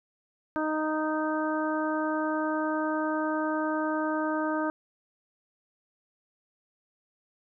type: harmonic tone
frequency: 310 Hz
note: D#4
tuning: 6 cents flat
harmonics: 1 / 2 / 3 / 4 / 5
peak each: -29 / -32 / -34 / -35 / -36 dBFS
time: 0.56-4.7 s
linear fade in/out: 0 ms
effects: none